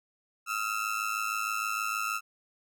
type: ring-modulated tone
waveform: 30% pulse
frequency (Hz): 1326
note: E6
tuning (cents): +10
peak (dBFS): -24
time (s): 0.46-2.21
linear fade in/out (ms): 50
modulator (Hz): 53.2
effects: none